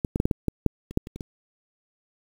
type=clicks; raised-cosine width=3 ms; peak=-11 / -10 / -8 / -8 / -9 / -10 / -6 / -25 / -7 / -25 / -24 / -20 dBFS; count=12; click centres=0.048 / 0.159 / 0.201 / 0.255 / 0.312 / 0.483 / 0.663 / 0.91 / 0.974 / 1.071 / 1.16 / 1.208 s; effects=7-bit